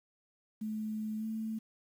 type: tone with pitch glide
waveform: sine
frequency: 216.1 to 220.6 Hz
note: A3 to A3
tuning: -31 to +5 cents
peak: -34 dBFS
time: 0.61-1.59 s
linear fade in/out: 10 ms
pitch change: +36 cents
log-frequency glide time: 1.18-1.25 s
effects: 10-bit